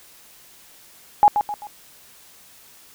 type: tone with echo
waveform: sine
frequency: 830.6 Hz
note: G#5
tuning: in tune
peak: -8 dBFS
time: 1.23-1.28 s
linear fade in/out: 0 ms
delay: 130 ms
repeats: 3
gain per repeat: -8 dB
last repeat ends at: 1.67 s
effects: white hiss -49 dBFS RMS until 2.94 s